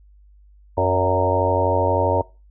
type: harmonic tone with a mistuned harmonic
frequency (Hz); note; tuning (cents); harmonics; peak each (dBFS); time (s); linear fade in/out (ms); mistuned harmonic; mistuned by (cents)
92.5; F#2; 0; 1 / 3 / 4 / 5 / 6 / 7 / 8 / 9 / 10; -23 / -29 / -27 / -24 / -22 / -25 / -29 / -32 / -23; 0.77-2.22; 10; 6; +28
effects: noise-tail reverb RT60 0.3 s tail -22 dB re dry + added 50 Hz sine -47 dBFS peak until 2.5 s